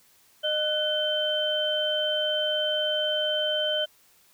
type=tone cluster; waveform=sine; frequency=611 / 1488 / 3092 Hz; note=D#5 / F#6 / G7; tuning=-32 / +9 / -24 cents; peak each=-27 / -34 / -26 dBFS; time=0.43-3.86 s; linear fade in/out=20 ms; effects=white hiss -60 dBFS RMS until 4.33 s